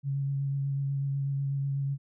sine tone with vibrato, 138.59 Hz, C#3, in tune, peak -27 dBFS, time 0.03-1.98 s, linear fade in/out 50 ms, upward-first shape sine, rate 8.1 Hz, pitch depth 15 cents each way, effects none

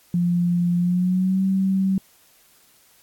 sine tone with pitch glide, 174.61 to 191.52 Hz, F3 to G3, 0 to -40 cents, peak -17 dBFS, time 0.14-1.98 s, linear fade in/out 2 ms, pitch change +160 cents, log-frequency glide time 0.77-1.43 s, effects white hiss -56 dBFS RMS until 3.02 s + AAC 64 kbps

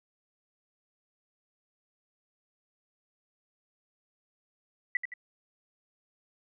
sine tone with echo, 1975.5 Hz, B6, in tune, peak -24 dBFS, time 4.95-4.97 s, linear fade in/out 2 ms, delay 84 ms, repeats 2, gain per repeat -7 dB, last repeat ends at 5.138 s, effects none

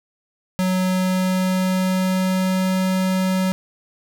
square tone with pitch glide, 185.2 to 187.14 Hz, F#3 to F#3, +2 to +20 cents, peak -18 dBFS, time 0.59-3.52 s, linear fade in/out 0 ms, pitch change +18 cents, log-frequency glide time 0.87-2.77 s, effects none

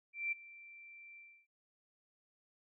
sine tone with ADSR envelope, 2349 Hz, D7, in tune, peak -32 dBFS, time 0.13-1.47 s, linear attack 190 ms, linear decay 14 ms, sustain -20 dB, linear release 300 ms, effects none

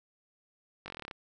slowing click train, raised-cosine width 0.3 ms, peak -25 dBFS, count 11, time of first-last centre 0.86-1.112 s, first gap 20 ms, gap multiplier 1.05, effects none

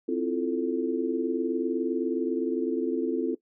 sine chord, F major seventh, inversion second, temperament equal, 261.6 / 329.6 / 349.2 / 440 Hz, C4 / E4 / F4 / A4, 0 / 0 / 0 / 0 cents, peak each -30 dBFS, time 0.08-3.35 s, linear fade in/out 10 ms, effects noise-tail reverb RT60 0.1 s tail -17 dB re dry

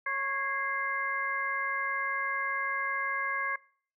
harmonic tone with a mistuned harmonic, 549 Hz, C#5, 17 cents flat, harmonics 1 / 2 / 3 / 4, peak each -45 / -34 / -33 / -34 dBFS, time 0.06-3.56 s, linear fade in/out 5 ms, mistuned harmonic 4, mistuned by -83 cents, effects noise-tail reverb RT60 0.5 s tail -23 dB re dry

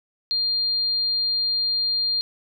sine tone, 4200 Hz, C8, 6 cents sharp, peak -20 dBFS, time 0.31-2.21 s, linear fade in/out 0 ms, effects none

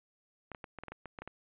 clicks, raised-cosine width 0.5 ms, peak -28 dBFS, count 11, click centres 0.517 / 0.548 / 0.642 / 0.787 / 0.836 / 0.883 / 0.92 / 1.057 / 1.188 / 1.22 / 1.276 s, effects resampled to 8000 Hz

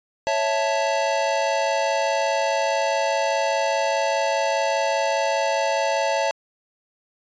square chord, A major, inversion first, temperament equal, 554.4 / 659.3 / 880 Hz, C#5 / E5 / A5, 0 / 0 / 0 cents, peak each -25 dBFS, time 0.27-6.31 s, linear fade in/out 0 ms, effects resampled to 16000 Hz

